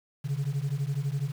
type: beating tone pair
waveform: sine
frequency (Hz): 134.2 / 146.2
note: C3 / D3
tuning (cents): +44 / -7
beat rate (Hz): 12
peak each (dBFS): -28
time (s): 0.24-1.32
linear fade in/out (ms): 20
effects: tanh soft clip ceiling -24 dBFS + 8-bit

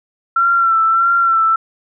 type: tone with vibrato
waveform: sine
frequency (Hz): 1352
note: E6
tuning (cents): +43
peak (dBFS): -10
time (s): 0.36-1.56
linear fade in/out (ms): 5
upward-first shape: sine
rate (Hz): 1.6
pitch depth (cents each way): 36
effects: none

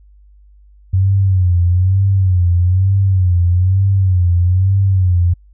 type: tone with vibrato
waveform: sine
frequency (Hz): 92.5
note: F#2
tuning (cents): 0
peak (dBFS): -9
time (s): 0.93-5.34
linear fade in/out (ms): 10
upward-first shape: sine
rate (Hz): 1.1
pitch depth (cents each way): 100
effects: added 50 Hz sine -42 dBFS peak until 5.53 s

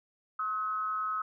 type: tone with amplitude modulation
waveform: sine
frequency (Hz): 1277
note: D#6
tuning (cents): +45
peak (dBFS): -27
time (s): 0.39-1.22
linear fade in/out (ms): 5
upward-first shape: sine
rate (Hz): 210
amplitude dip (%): 60
effects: none

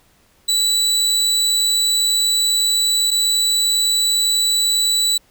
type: tone pair in turn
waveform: 30% pulse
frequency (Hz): 3951 / 3951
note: B7 / B7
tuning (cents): 0 / 0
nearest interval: unison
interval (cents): 0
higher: neither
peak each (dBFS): -12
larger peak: neither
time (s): 0.48-3.11 / 3.11-5.18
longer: first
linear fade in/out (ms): 10
effects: pink hiss -56 dBFS RMS until 5.3 s

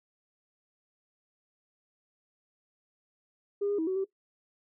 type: tone with pitch steps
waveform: sine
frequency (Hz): 404.7 / 408.3 / 322 / 375.8 / 386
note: G#4 / G#4 / E4 / F#4 / G4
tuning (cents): -45 / -29 / -41 / +27 / -27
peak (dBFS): -26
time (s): 3.61-4.045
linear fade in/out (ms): 10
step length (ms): 87
effects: noise-tail reverb RT60 0.1 s tail -17 dB re dry + tanh soft clip ceiling -22 dBFS

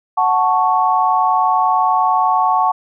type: chord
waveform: sine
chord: F# minor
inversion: none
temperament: equal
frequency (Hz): 740 / 880 / 1108.7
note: F#5 / A5 / C#6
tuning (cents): 0 / 0 / 0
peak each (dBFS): -16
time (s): 0.17-2.72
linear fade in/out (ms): 10
effects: none

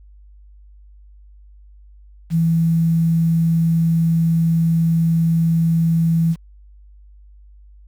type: tone with quantisation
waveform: sine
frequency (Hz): 164.81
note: E3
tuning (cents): 0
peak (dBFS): -13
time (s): 2.3-6.36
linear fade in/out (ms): 50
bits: 7
effects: added 50 Hz sine -42 dBFS peak until 7.87 s

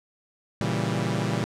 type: chord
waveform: sawtooth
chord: A# diminished seventh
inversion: none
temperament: equal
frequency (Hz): 116.54 / 138.59 / 164.81 / 196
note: A#2 / C#3 / E3 / G3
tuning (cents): 0 / 0 / 0 / 0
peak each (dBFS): -25 / -27 / -26 / -26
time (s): 0.61-1.44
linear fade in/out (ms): 0
effects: low-pass 8000 Hz 12 dB/octave

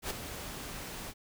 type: noise with ADSR envelope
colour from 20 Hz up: pink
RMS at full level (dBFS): -33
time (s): 0.02-1.14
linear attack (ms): 84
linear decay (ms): 12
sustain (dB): -9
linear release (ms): 53
effects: none

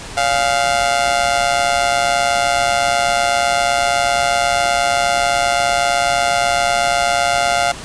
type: tone with amplitude modulation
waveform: sawtooth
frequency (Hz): 698.5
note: F5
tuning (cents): 0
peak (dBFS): -6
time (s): 0.17-7.72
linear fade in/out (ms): 5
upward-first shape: sine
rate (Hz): 128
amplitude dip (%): 85
effects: pink hiss -31 dBFS RMS until 7.84 s + resampled to 22050 Hz

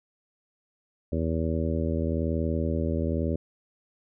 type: harmonic tone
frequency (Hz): 81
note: E2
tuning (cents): -30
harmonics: 1 / 2 / 3 / 4 / 5 / 6 / 7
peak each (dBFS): -28 / -32 / -31 / -34 / -35 / -37 / -35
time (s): 1.12-3.36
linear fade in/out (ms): 5
effects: none

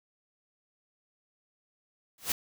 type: noise with exponential growth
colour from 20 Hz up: white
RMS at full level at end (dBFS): -24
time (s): 2.18-2.32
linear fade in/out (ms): 2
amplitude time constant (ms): 30
effects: none

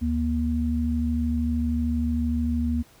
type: tone pair together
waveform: sine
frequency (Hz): 75 / 238.1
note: D2 / A#3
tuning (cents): +37 / +37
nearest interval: octave + minor sixth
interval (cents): 2000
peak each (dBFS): -25 / -24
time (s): 0.01-2.83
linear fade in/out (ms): 20
effects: pink hiss -55 dBFS RMS until 3 s

